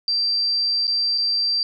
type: tone with dropouts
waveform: sine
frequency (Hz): 4699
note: D8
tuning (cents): 0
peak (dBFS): -18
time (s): 0.08-1.63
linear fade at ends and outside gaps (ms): 1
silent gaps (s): 0.87-0.878 / 1.178-1.182
effects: none